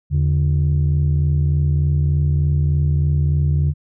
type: tone pair together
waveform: sine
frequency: 81.4 / 144.74 Hz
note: E2 / D3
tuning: -21 / -25 cents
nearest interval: minor seventh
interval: 996 cents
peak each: -15 dBFS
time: 0.1-3.74 s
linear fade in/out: 50 ms
effects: tanh soft clip ceiling -10 dBFS